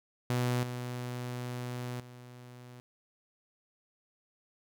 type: tone with level steps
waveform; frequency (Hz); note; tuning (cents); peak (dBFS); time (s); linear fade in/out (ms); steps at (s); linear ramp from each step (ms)
sawtooth; 123.47; B2; 0; -24 / -32 / -44; 0.3-2.8; 0; 0.63 / 2; 2
effects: none